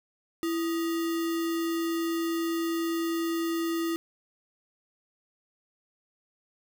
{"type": "tone with sample-and-hold", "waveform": "sine", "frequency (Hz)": 332.6, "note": "E4", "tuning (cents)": 16, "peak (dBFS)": -26, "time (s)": [0.43, 3.96], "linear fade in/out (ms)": 0, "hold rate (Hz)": 1575, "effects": []}